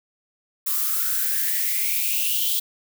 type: noise with high-pass filter sweep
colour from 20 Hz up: violet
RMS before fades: -23 dBFS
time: 0.66-2.6 s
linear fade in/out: 10 ms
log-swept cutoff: 1100 to 3400 Hz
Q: 8.6
effects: none